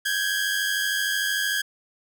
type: tone pair together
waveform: sawtooth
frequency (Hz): 1568 / 1661.2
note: G6 / G#6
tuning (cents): 0 / 0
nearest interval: minor second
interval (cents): 100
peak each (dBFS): -24 / -21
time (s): 0.05-1.62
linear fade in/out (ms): 10
effects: none